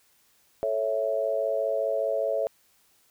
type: chord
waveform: sine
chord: A major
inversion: none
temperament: equal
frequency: 440 / 554.4 / 659.3 Hz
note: A4 / C#5 / E5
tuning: 0 / 0 / 0 cents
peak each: -31 / -27 / -28 dBFS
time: 0.63-2.47 s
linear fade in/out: 0 ms
effects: white hiss -64 dBFS RMS until 3.1 s